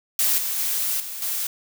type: noise with level steps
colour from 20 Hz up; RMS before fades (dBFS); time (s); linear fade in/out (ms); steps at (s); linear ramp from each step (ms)
blue; -20 / -26 / -24 / -33 / -26; 0.19-1.47; 2; 0.38 / 0.58 / 1 / 1.22; 2
effects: none